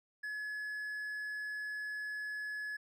triangle tone, 1700 Hz, G#6, 40 cents sharp, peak -36 dBFS, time 0.23-2.77 s, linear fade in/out 10 ms, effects none

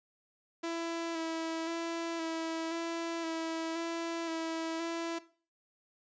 sawtooth tone with vibrato, 329.9 Hz, E4, 1 cent sharp, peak -30 dBFS, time 0.63-5.19 s, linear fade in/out 10 ms, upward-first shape square, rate 0.96 Hz, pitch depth 20 cents each way, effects noise-tail reverb RT60 0.4 s tail -17 dB re dry + resampled to 16000 Hz

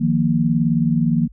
sine chord, Eb suspended second, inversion none, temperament just, 155.56 / 175.01 / 233.3 Hz, Eb3 / F3 / Bb3, 0 / +4 / +2 cents, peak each -19 / -20 / -18 dBFS, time 0-1.28 s, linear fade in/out 20 ms, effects added 50 Hz sine -41 dBFS peak until 1.32 s

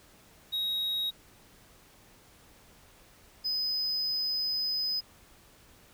triangle tone pair in turn, 3792 / 5027 Hz, A#7 / D#8, +29 / +17 cents, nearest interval perfect fourth, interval 488 cents, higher second, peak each -27 dBFS, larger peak neither, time 0.52-1.11 / 3.44-5.01 s, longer second, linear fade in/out 20 ms, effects pink hiss -58 dBFS RMS until 5.93 s

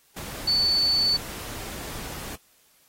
sine tone in noise, 4485 Hz, C#8, 19 cents sharp, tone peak -19 dBFS, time 0.47-1.17 s, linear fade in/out 10 ms, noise pink, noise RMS -37 dBFS, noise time 0.16-2.36 s, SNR +15 dB, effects white hiss -61 dBFS RMS until 2.88 s + AAC 48 kbps

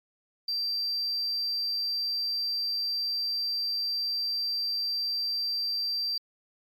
sine tone, 4699 Hz, D8, in tune, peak -25 dBFS, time 0.48-6.18 s, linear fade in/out 5 ms, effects tanh soft clip ceiling -25 dBFS + MP3 64 kbps

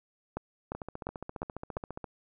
two click trains, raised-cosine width 1 ms, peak -24 / -19 dBFS, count 20 / 5, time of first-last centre 0.75-2.043 / 0.37-1.769 s, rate 14.7 / 2.86 Hz, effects none

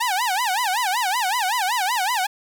sawtooth tone with vibrato, 858 Hz, A5, 44 cents flat, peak -16 dBFS, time 0-2.27 s, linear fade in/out 10 ms, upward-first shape sine, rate 5.3 Hz, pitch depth 280 cents each way, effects none

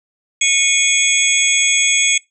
sine tone cluster, 2195 / 2455 / 3354 / 6620 / 7770 Hz, C#7 / D#7 / G#7 / G#8 / B8, -18 / -24 / +16 / -6 / -29 cents, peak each -18 dBFS, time 0.41-2.18 s, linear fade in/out 5 ms, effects noise-tail reverb RT60 0.2 s tail -24 dB re dry

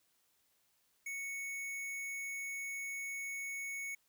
square tone, 2217 Hz, C#7, in tune, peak -40 dBFS, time 1.06-3.95 s, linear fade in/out 5 ms, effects white hiss -75 dBFS RMS until 4.08 s

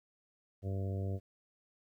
harmonic tone, 97 Hz, G2, 18 cents flat, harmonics 1 / 2 / 3 / 4 / 5 / 6 / 7, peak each -34 / -44 / -48 / -47 / -48 / -50 / -53 dBFS, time 0.62-1.2 s, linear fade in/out 50 ms, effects 12-bit

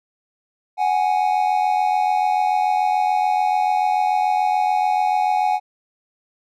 triangle tone pair together, 743.1 / 830 Hz, F#5 / G#5, +7 / -1 cents, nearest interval major second, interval 192 cents, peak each -17 dBFS, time 0.77-5.6 s, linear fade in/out 50 ms, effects none

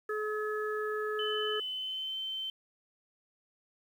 harmonic tone, 426.5 Hz, G#4, 46 cents sharp, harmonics 1 / 3 / 4, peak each -33 / -38 / -39 dBFS, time 0.09-1.6 s, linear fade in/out 5 ms
sine tone with pitch glide, 3024 to 3091 Hz, F#7 to G7, +37 to -25 cents, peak -34 dBFS, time 1.19-2.5 s, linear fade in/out 2 ms, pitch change +38 cents, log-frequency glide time 1.66-2.17 s
effects 10-bit

